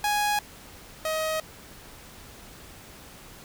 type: tone pair in turn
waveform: sawtooth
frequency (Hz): 830.6 / 630.8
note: G#5 / D#5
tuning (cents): 0 / +24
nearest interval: perfect fourth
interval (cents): 476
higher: first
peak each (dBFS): -19 / -22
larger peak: first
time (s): 0.04-0.39 / 1.05-1.4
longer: neither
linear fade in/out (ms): 2
effects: pink hiss -47 dBFS RMS until 3.44 s